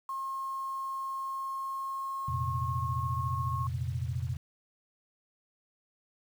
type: tone with pitch glide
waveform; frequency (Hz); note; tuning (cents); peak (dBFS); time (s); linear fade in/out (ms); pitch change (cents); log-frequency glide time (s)
sine; 1074 to 1087.1; C6 to C#6; +45 to -34; -33; 0.09-3.67; 2; +21; 1.25-3.41
type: chord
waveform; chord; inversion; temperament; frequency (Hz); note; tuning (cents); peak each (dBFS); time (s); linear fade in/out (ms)
sine; F suspended fourth; none; equal; 87.31 / 116.54 / 130.81; F2 / Bb2 / C3; 0 / 0 / 0; -35; 2.28-4.37; 5
effects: 9-bit